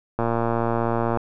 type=click train; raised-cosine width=1 ms; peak=-9 dBFS; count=115; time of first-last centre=0.19-1.173 s; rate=116 Hz; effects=none